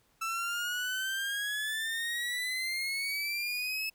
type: exponential sweep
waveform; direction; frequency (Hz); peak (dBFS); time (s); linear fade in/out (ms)
30% pulse; up; 1322 to 2610; -29; 0.21-3.9; 10
effects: pink hiss -69 dBFS RMS until 3.94 s